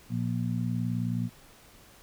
harmonic tone, 59.2 Hz, A#1, 27 cents sharp, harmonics 2 / 3 / 4, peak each -30 / -32 / -33 dBFS, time 0.09-1.3 s, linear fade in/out 50 ms, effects pink hiss -55 dBFS RMS until 2.02 s

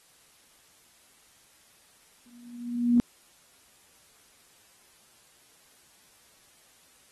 sine tone with exponential growth, 240 Hz, B3, 49 cents flat, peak -15 dBFS, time 2.26-3 s, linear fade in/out 0 ms, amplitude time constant 160 ms, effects white hiss -60 dBFS RMS until 7.11 s + AAC 32 kbps

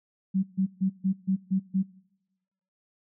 sine tone bursts, 190.5 Hz, G3, 49 cents flat, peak -21 dBFS, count 7, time 0.34-1.831 s, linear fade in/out 20 ms, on 93 ms, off 140 ms, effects noise-tail reverb RT60 1.0 s tail -24 dB re dry

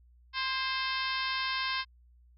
harmonic tone with a mistuned harmonic, 523.3 Hz, C5, in tune, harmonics 2 / 3 / 4 / 5 / 6 / 7 / 8 / 9 / 10, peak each -35 / -37 / -38 / -39 / -40 / -40 / -41 / -42 / -42 dBFS, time 0.33-1.85 s, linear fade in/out 50 ms, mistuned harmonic 3, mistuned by +33 cents, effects added 60 Hz sine -57 dBFS peak until 2.37 s

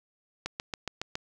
click train, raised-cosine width 0.2 ms, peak -15 dBFS, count 6, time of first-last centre 0.46-1.154 s, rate 7.2 Hz, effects none

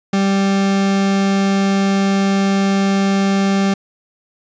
40% pulse tone, 196 Hz, G3, in tune, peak -12 dBFS, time 0.13-3.74 s, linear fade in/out 5 ms, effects resampled to 16000 Hz + 9-bit

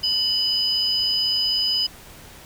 sine tone pair together, 2972 / 4998 Hz, F#7 / D#8, +7 / +7 cents, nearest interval major sixth, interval 900 cents, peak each -24 / -19 dBFS, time 0.03-1.87 s, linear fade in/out 10 ms, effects tanh soft clip ceiling -13 dBFS + pink hiss -44 dBFS RMS until 2.45 s

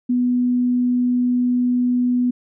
sine tone, 246.9 Hz, B3, in tune, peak -15 dBFS, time 0.09-2.31 s, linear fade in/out 10 ms, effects none

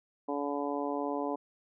harmonic tone, 143.3 Hz, D3, 42 cents flat, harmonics 2 / 3 / 4 / 5 / 6 / 7, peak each -35 / -37 / -38 / -39 / -40 / -40 dBFS, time 0.28-1.36 s, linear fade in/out 10 ms, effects none

